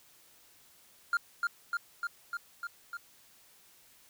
triangle tone with echo, 1400 Hz, F6, 4 cents sharp, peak -23 dBFS, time 1.13-1.17 s, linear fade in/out 2 ms, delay 300 ms, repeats 6, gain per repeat -2 dB, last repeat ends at 2.97 s, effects white hiss -61 dBFS RMS until 4.09 s

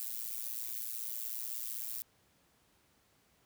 violet noise with amplitude modulation, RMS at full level -36 dBFS, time 0-2.02 s, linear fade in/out 0 ms, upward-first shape sine, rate 116 Hz, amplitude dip 95%, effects pink hiss -70 dBFS RMS until 3.45 s + high-pass 60 Hz 12 dB/octave

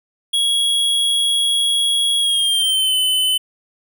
square tone with pitch glide, 3322 to 3029 Hz, G#7 to F#7, 0 to +40 cents, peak -15 dBFS, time 0.33-3.38 s, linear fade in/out 10 ms, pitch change -160 cents, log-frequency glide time 2.19-2.96 s, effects none

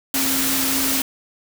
sine tone in noise, 268.2 Hz, C4, 43 cents sharp, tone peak -25 dBFS, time 0.14-1.02 s, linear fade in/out 2 ms, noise white, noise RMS -21 dBFS, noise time 0.14-1.02 s, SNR -7 dB, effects none

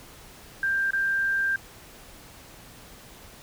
sine tone with dropouts, 1585 Hz, G6, 19 cents sharp, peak -22 dBFS, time 0.63-1.56 s, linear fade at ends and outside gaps 2 ms, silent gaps 0.907-0.933 s, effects pink hiss -48 dBFS RMS until 3.42 s

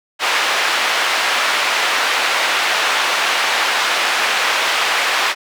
white band-pass noise, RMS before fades -17 dBFS, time 0.19-5.35 s, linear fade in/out 50 ms, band 670 to 2700 Hz, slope 12 dB/octave, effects none

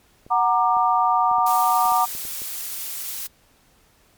clicks, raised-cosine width 2 ms, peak -30 dBFS, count 9, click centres 0.265 / 0.768 / 1.314 / 1.384 / 1.855 / 1.921 / 2.151 / 2.252 / 2.419 s
sine chord, Gb augmented, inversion none, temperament equal with one note detuned, 740 / 932.3 / 1190.4 Hz, Gb5 / Bb5 / D6, 0 / 0 / +23 cents, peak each -20 dBFS, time 0.3-2.06 s, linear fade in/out 20 ms
blue noise, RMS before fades -30 dBFS, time 1.46-3.27 s, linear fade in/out 5 ms
effects pink hiss -58 dBFS RMS until 4.17 s + MP3 96 kbps

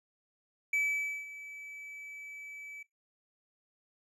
triangle tone with ADSR envelope, 2300 Hz, D7, 37 cents flat, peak -25 dBFS, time 0.73-2.83 s, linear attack 4 ms, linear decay 520 ms, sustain -17 dB, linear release 7 ms, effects noise-tail reverb RT60 0.2 s tail -20 dB re dry + resampled to 32000 Hz

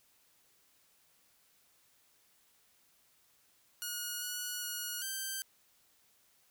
5% pulse tone with pitch steps, 1446 / 1462 / 1449 / 1564 Hz, F#6 / F#6 / F#6 / G6, -40 / -21 / -37 / -4 cents, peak -26 dBFS, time 3.82-5.42 s, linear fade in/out 0 ms, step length 400 ms, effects white hiss -69 dBFS RMS until 6.5 s

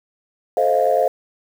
sine chord, F dominant seventh, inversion first, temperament just, 436.5 / 523.8 / 628.6 / 698.5 Hz, A4 / C5 / Eb5 / F5, -14 / +2 / +18 / 0 cents, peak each -22 / -18 / -19 / -18 dBFS, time 0.57-1.08 s, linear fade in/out 2 ms, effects tanh soft clip ceiling -5 dBFS + 7-bit

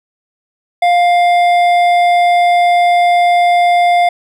triangle tone with hard clipping, 702 Hz, F5, 9 cents sharp, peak -9 dBFS, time 0.82-4.09 s, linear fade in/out 5 ms, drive 13 dB, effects none

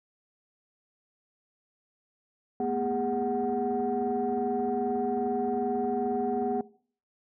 sine tone cluster, 221.4 / 243.9 / 408.8 / 742 Hz, A3 / B3 / G#4 / F#5, +11 / -21 / -27 / +5 cents, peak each -37 / -31 / -30 / -30 dBFS, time 2.6-6.61 s, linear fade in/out 2 ms, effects noise-tail reverb RT60 0.5 s tail -21 dB re dry + tanh soft clip ceiling -19 dBFS

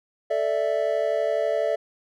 triangle chord, A suspended fourth, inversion none, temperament equal, 440 / 587.3 / 659.3 Hz, A4 / D5 / E5, 0 / 0 / 0 cents, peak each -26 / -23 / -23 dBFS, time 0.3-1.76 s, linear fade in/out 10 ms, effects none

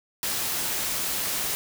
white noise, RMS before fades -28 dBFS, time 0.23-1.55 s, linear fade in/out 0 ms, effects none

